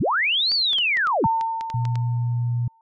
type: linear two-way sweep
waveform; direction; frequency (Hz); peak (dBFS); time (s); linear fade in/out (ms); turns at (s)
sine; up then down; 52 to 4680 to 52; -18; 0-1.27; 10; 0.53
type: clicks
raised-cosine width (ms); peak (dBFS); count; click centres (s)
0.2; -18; 10; 0.518 / 0.732 / 0.785 / 0.971 / 1.071 / 1.411 / 1.61 / 1.701 / 1.853 / 1.956
type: tone with exponential decay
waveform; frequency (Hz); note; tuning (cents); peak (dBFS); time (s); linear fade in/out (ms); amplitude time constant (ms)
sine; 903; A5; +45; -16; 1.24-2.81; 1; 340
type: tone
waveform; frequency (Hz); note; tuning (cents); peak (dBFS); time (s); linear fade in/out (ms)
sine; 120; B2; -49; -20; 1.74-2.68; 5
effects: none